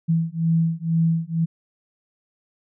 sine beating tone pair, 163.4 / 165.5 Hz, E3 / E3, -15 / +7 cents, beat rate 2.1 Hz, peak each -21 dBFS, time 0.08-1.46 s, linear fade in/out 20 ms, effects none

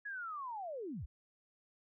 sine linear sweep, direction down, 1700 to 41.2 Hz, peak -40 dBFS, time 0.05-1.06 s, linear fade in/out 10 ms, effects none

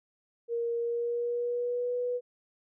sine tone with pitch glide, 468.4 to 491.1 Hz, A#4 to B4, +8 to -10 cents, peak -28 dBFS, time 0.48-2.21 s, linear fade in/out 50 ms, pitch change +82 cents, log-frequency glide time 0.78-1.94 s, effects none

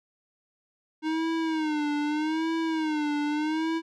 square tone with vibrato, 310 Hz, D#4, 6 cents flat, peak -26 dBFS, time 1.02-3.82 s, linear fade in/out 50 ms, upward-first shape sine, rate 0.81 Hz, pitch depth 94 cents each way, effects low-pass 4000 Hz 12 dB/octave

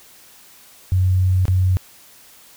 sine tone with dropouts, 92.5 Hz, F#2, in tune, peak -13 dBFS, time 0.92-1.77 s, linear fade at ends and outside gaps 0 ms, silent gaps 1.454-1.481 s, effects white hiss -47 dBFS RMS until 2.56 s

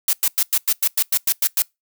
blue noise bursts, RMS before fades -17 dBFS, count 11, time 0.08-1.621 s, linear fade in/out 2 ms, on 51 ms, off 98 ms, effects noise-tail reverb RT60 0.2 s tail -26 dB re dry

